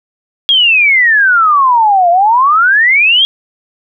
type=exponential two-way sweep; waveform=sine; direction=down then up; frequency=3322 to 677 to 3322 Hz; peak=-5 dBFS; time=0.49-3.25 s; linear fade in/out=0 ms; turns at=2.1 s; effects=none